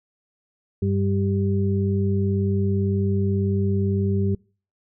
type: harmonic tone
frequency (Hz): 98.1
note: G2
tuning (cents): +2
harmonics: 1 / 2 / 4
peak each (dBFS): -21 / -24 / -27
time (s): 0.82-4.35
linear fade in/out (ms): 5
effects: noise-tail reverb RT60 0.4 s tail -26 dB re dry